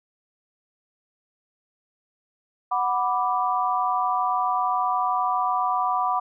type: chord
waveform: sine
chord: B minor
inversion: second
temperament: equal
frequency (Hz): 740 / 987.8 / 1174.7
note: F#5 / B5 / D6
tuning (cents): 0 / 0 / 0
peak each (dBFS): -25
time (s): 2.71-6.2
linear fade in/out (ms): 10
effects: none